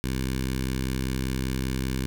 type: tone with notch filter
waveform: 10% pulse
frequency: 65.1 Hz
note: C2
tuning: 8 cents flat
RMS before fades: -28 dBFS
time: 0.04-2.06 s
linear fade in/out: 0 ms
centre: 720 Hz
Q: 0.52
effects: none